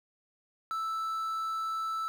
triangle tone with quantisation, 1318.5 Hz, E6, in tune, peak -29 dBFS, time 0.71-2.08 s, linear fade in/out 0 ms, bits 9, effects none

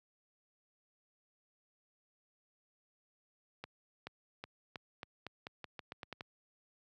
accelerating click train, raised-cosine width 0.3 ms, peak -27 dBFS, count 13, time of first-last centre 3.64-6.209 s, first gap 430 ms, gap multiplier 0.86, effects high-pass 80 Hz 12 dB/octave

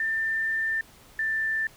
sine tone pair in turn, 1789 / 1773.6 Hz, A6 / A6, +28 / +13 cents, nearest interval unison, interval 15 cents, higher first, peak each -24 dBFS, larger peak neither, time 0-0.81 / 1.19-1.67 s, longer first, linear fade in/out 2 ms, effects pink hiss -53 dBFS RMS until 1.76 s

